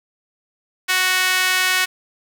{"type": "tone with high-pass filter", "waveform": "sawtooth", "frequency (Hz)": 370, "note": "F#4", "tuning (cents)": 0, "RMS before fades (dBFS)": -18, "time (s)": [0.88, 1.86], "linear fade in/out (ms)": 20, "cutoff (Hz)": 1800, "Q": 1.5, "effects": []}